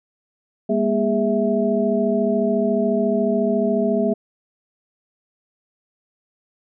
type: tone cluster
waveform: sine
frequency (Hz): 203.5 / 237.6 / 410.3 / 656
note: G#3 / A#3 / G#4 / E5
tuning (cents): -35 / +33 / -21 / -9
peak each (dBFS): -22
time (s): 0.69-4.14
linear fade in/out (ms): 10
effects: none